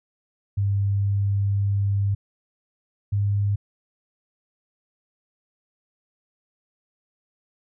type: tone pair in turn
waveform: sine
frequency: 99.9 / 101.29 Hz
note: G2 / G#2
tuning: +33 / -43 cents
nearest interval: unison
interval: 24 cents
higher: second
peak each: -19 dBFS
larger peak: neither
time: 0.57-2.15 / 3.12-3.56 s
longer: first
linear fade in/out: 10 ms
effects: none